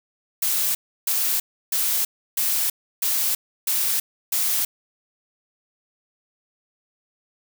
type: noise bursts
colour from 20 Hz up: blue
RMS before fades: -22 dBFS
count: 7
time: 0.42-4.65 s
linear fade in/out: 5 ms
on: 330 ms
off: 320 ms
effects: none